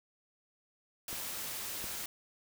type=noise; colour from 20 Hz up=white; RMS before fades=-40 dBFS; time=1.08-2.06 s; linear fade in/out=2 ms
type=clicks; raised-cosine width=2 ms; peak=-31 dBFS; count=2; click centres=1.129 / 1.842 s
effects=none